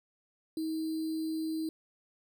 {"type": "tone with sample-and-hold", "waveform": "sine", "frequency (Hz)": 318.1, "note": "D#4", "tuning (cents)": 38, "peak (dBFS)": -31, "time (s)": [0.57, 1.69], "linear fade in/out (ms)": 2, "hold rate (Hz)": 4410, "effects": []}